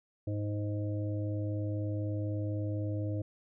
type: harmonic tone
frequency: 104 Hz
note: G#2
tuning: 3 cents sharp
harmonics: 1 / 3 / 5 / 6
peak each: -32 / -38 / -43 / -46 dBFS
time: 0.27-3.22 s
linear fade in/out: 5 ms
effects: none